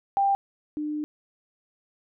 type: tone pair in turn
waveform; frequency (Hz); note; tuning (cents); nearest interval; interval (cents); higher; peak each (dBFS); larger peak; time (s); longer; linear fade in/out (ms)
sine; 792 / 300.6; G5 / D4; +18 / +40; octave + perfect fourth; 1678; first; -19 / -27; first; 0.17-0.35 / 0.77-1.04; second; 0
effects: none